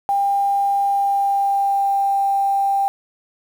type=tone with pitch glide; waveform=sine; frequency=798 to 791.1 Hz; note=G5 to G5; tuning=+31 to +16 cents; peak=-15 dBFS; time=0.09-2.88 s; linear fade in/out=0 ms; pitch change=-15 cents; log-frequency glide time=0.85-2.26 s; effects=7-bit